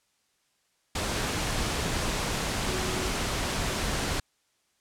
sine tone in noise, 370 Hz, F#4, in tune, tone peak -35 dBFS, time 2.66-3.09 s, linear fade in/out 5 ms, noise pink, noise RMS -29 dBFS, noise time 0.95-4.2 s, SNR -9 dB, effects white hiss -71 dBFS RMS until 4.8 s + low-pass 9000 Hz 12 dB/octave

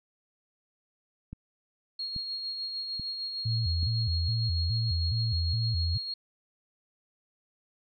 click train, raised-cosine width 5 ms, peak -27 dBFS, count 4, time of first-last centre 1.33-3.83 s, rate 1.2 Hz
sine tone with tremolo, 4279 Hz, C8, 38 cents sharp, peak -31 dBFS, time 1.99-6.14 s, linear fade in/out 5 ms, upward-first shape sine, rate 6.6 Hz, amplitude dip 35%
sine tone with vibrato, 98 Hz, G2, in tune, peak -26 dBFS, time 3.45-5.98 s, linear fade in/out 10 ms, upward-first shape square, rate 2.4 Hz, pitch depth 260 cents each way
effects none

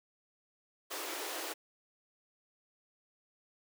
pink high-pass noise, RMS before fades -40 dBFS, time 0.9-1.54 s, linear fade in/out 20 ms, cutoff 300 Hz, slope 96 dB/octave, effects none

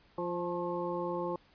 harmonic tone with a mistuned harmonic, 174.6 Hz, F3, in tune, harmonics 1 / 2 / 3 / 5 / 6, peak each -41 / -36 / -37 / -40 / -41 dBFS, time 0.18-1.36 s, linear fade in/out 2 ms, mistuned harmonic 6, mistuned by +45 cents, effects pink hiss -64 dBFS RMS until 1.54 s + resampled to 11025 Hz

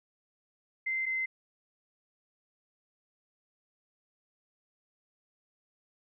sine tone pair in turn, 2077 / 2066 Hz, C7 / C7, -13 / -22 cents, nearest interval unison, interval 9 cents, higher first, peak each -29 / -29 dBFS, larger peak neither, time 0.86-1.06 / 1.06-1.26 s, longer neither, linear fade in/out 10 ms, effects none

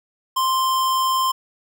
square tone, 1046.5 Hz, C6, in tune, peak -18 dBFS, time 0.36-1.32 s, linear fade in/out 10 ms, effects none

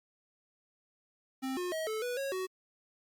square tone with pitch steps, 263.5 / 358.9 / 637 / 435.8 / 490.6 / 548 / 373.6 Hz, C4 / F4 / D#5 / A4 / B4 / C#5 / F#4, +12 / +47 / +41 / -17 / -12 / -20 / +17 cents, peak -34 dBFS, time 1.42-2.47 s, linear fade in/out 20 ms, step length 150 ms, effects Opus 48 kbps

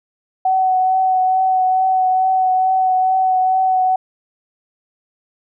sine tone with vibrato, 750 Hz, F#5, 23 cents sharp, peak -12 dBFS, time 0.45-3.96 s, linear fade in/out 5 ms, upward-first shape triangle, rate 2.3 Hz, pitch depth 18 cents each way, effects none

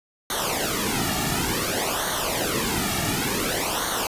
pink noise with flanger, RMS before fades -25 dBFS, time 0.3-4.07 s, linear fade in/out 2 ms, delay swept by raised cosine 0.39 to 1.99 ms, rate 0.56 Hz, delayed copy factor -0.8, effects resampled to 32000 Hz

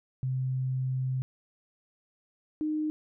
sine tone pair in turn, 130 / 307.1 Hz, C3 / D#4, -11 / -23 cents, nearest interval octave + minor third, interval 1488 cents, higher second, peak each -27 dBFS, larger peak neither, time 0.23-1.22 / 2.61-2.9 s, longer first, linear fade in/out 0 ms, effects none

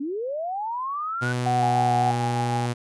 sine linear sweep, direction up, 263.4 to 1505 Hz, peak -26 dBFS, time 0-1.33 s, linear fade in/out 10 ms
sawtooth tone with pitch glide, 123.47 to 121.28 Hz, B2 to B2, 0 to -31 cents, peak -20 dBFS, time 1.21-2.74 s, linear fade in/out 20 ms, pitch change -31 cents, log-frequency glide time 1.59-1.97 s
sine tone with vibrato, 740 Hz, F#5, in tune, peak -20 dBFS, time 1.46-2.11 s, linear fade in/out 5 ms, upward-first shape square, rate 3.6 Hz, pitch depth 12 cents each way
sine tone with tremolo, 818 Hz, G#5, 26 cents flat, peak -24 dBFS, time 1.62-2.66 s, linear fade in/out 5 ms, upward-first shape triangle, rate 6.7 Hz, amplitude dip 45%
effects resampled to 24000 Hz

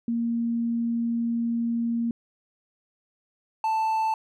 sine / triangle tone pair in turn, 233.1 / 882.4 Hz, A#3 / A5, 0 / +5 cents, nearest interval octave + major seventh, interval 2305 cents, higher second, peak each -23 / -20 dBFS, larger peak second, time 0.08-2.11 / 3.64-4.14 s, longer first, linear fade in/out 2 ms, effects none

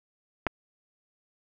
clicks, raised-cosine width 0.5 ms, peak -10 / -20 dBFS, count 2, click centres 0.467 / 0.47 s, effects none

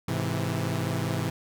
sawtooth chord, Ab augmented, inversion none, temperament equal with one note detuned, 105.52 / 130.81 / 164.81 Hz, Ab2 / C3 / E3, +28 / 0 / 0 cents, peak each -27 dBFS, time 0.08-1.3 s, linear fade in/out 5 ms, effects none

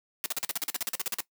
white noise bursts, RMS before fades -30 dBFS, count 16, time 0.24-1.205 s, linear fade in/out 0 ms, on 20 ms, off 43 ms, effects noise-tail reverb RT60 0.1 s tail -18 dB re dry + high-pass 200 Hz 12 dB/octave

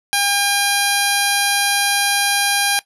10% pulse tone with low-pass filter, 805 Hz, G5, 46 cents sharp, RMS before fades -17 dBFS, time 0.13-2.79 s, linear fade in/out 0 ms, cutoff 9800 Hz, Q 3.4, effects noise-tail reverb RT60 0.1 s tail -18 dB re dry

